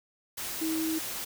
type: tone in noise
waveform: sine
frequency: 320 Hz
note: D#4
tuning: 49 cents sharp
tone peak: -28 dBFS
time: 0.61-0.99 s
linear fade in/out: 10 ms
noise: white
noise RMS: -36 dBFS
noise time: 0.37-1.25 s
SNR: +5 dB
effects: none